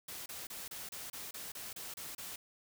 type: noise bursts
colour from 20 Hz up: white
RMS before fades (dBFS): -45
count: 11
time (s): 0.08-2.36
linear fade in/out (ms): 5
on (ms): 180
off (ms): 30
effects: none